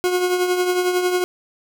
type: tone with tremolo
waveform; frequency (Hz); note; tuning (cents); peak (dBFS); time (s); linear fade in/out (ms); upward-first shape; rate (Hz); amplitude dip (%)
40% pulse; 361.5; F#4; -40; -14; 0.04-1.24; 0; triangle; 11; 55
effects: none